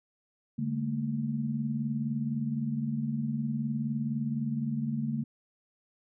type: tone cluster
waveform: sine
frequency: 143.1 / 207.5 / 227 Hz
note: D3 / G#3 / A#3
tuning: -45 / -1 / -46 cents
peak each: -33 / -37 / -31 dBFS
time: 0.58-5.24 s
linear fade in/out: 10 ms
effects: none